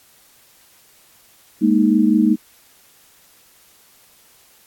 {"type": "chord", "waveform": "sine", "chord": "Ab suspended second", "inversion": "none", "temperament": "equal", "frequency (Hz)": [207.7, 233.1, 311.1], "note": ["Ab3", "Bb3", "Eb4"], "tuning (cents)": [0, 0, 0], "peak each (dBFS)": -16, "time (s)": [1.61, 2.36], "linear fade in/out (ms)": 20, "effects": ["white hiss -52 dBFS RMS until 4.66 s", "AAC 64 kbps"]}